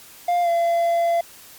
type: tone with pitch glide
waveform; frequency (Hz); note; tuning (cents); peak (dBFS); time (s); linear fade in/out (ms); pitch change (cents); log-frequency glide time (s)
triangle; 702 to 681.2; F5 to F5; +9 to -43; -15; 0.28-1.21; 5; -52; 0.42-0.49
effects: white hiss -45 dBFS RMS until 1.58 s + Opus 48 kbps